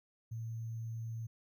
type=tone with sample-and-hold; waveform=sine; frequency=113.6 Hz; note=A#2; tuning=44 cents flat; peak=-38 dBFS; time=0.31-1.27 s; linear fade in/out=10 ms; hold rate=6300 Hz; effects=none